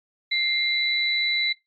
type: tone pair together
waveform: sine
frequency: 2101 / 3966 Hz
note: C7 / B7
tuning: +7 / +7 cents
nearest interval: major seventh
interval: 1100 cents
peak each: -24 dBFS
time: 0.31-1.53 s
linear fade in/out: 10 ms
effects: noise-tail reverb RT60 0.2 s tail -21 dB re dry + AAC 48 kbps